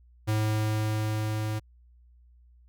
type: tone with level ramp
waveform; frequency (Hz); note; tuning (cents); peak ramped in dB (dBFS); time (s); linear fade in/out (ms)
square; 107.9; A2; -33; -24 to -29; 0.27-1.6; 20
effects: added 60 Hz sine -54 dBFS peak until 2.68 s